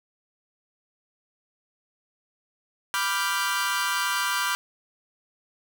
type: chord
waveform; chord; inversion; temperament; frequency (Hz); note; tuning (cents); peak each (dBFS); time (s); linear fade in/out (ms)
sawtooth; G dominant seventh; first; equal; 987.8 / 1174.7 / 1396.9 / 1568; B5 / D6 / F6 / G6; 0 / 0 / 0 / 0; -26; 2.94-4.55; 0
effects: none